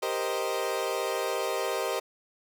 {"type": "chord", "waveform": "30% pulse", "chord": "C minor seventh", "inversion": "second", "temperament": "equal", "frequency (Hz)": [392, 466.2, 523.3, 622.3], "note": ["G4", "Bb4", "C5", "Eb5"], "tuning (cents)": [0, 0, 0, 0], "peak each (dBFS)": -31, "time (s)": [0.02, 2], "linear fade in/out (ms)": 10, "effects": []}